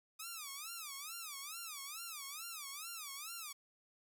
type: tone with vibrato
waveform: 5% pulse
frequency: 1232 Hz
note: D#6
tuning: 17 cents flat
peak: -33 dBFS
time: 0.19-3.53 s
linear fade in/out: 10 ms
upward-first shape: sine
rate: 2.3 Hz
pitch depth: 210 cents each way
effects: none